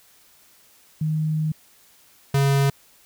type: tone pair in turn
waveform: sine / square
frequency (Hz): 155.56 / 138.59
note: D#3 / C#3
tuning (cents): 0 / 0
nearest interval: major second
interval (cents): 200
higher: first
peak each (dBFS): -20 / -17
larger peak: second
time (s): 1.01-1.52 / 2.34-2.7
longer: first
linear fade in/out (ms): 5
effects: white hiss -55 dBFS RMS until 3.05 s